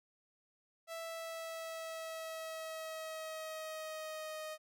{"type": "tone with pitch glide", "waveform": "sawtooth", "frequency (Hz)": [659.3, 622.3], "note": ["E5", "D#5"], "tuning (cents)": [0, 0], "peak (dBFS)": -38, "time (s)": [0.87, 4.58], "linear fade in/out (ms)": 50, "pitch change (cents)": -100, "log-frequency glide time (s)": [1.01, 4.44], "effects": []}